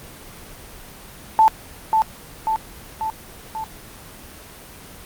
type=tone with echo; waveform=sine; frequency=880 Hz; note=A5; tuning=in tune; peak=-9 dBFS; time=1.39-1.48 s; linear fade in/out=0 ms; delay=540 ms; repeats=4; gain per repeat=-4 dB; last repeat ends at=3.64 s; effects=pink hiss -40 dBFS RMS until 5.05 s + Opus 24 kbps